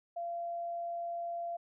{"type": "tone", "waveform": "sine", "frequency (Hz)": 686, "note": "F5", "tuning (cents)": -31, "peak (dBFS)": -35, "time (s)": [0.16, 1.57], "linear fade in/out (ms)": 10, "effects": []}